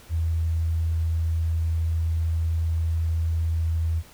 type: tone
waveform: sine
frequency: 81.8 Hz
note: E2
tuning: 13 cents flat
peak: -21 dBFS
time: 0.09-4.03 s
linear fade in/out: 50 ms
effects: pink hiss -50 dBFS RMS until 4.13 s